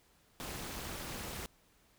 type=noise with amplitude modulation; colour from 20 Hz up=pink; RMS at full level=-39 dBFS; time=0.4-1.46 s; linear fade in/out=0 ms; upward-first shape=sine; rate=274 Hz; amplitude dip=80%; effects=pink hiss -68 dBFS RMS until 1.98 s